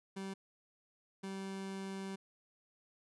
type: tone bursts at uneven times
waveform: 30% pulse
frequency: 193.4 Hz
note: G3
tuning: 23 cents flat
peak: -38 dBFS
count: 2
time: 0.16-0.34 / 1.23-2.16 s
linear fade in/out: 10 ms
effects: resampled to 24000 Hz